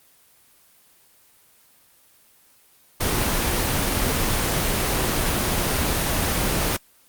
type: noise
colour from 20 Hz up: pink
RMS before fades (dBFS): -22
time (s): 3-6.77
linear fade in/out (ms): 10
effects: white hiss -56 dBFS RMS until 7.08 s + Opus 24 kbps